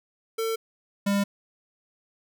square tone pair in turn, 450 / 200.5 Hz, A4 / G3, +39 / +39 cents, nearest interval octave + major second, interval 1400 cents, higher first, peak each -26 / -22 dBFS, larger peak second, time 0.38-0.56 / 1.06-1.24 s, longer neither, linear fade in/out 10 ms, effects none

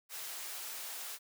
white high-pass noise, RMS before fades -43 dBFS, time 0.09-1.19 s, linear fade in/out 50 ms, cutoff 550 Hz, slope 12 dB/octave, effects none

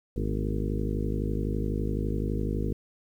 harmonic tone with a mistuned harmonic, 51.91 Hz, G#1, in tune, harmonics 1 / 2 / 3 / 4 / 5 / 6 / 7 / 8 / 9, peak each -30 / -33 / -35 / -36 / -37 / -38 / -38 / -39 / -40 dBFS, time 0.16-2.73 s, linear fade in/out 5 ms, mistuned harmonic 4, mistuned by +76 cents, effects 10-bit

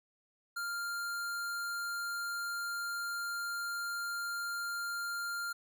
square tone, 1396.9 Hz, F6, in tune, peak -36 dBFS, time 0.56-5.53 s, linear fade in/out 10 ms, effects none

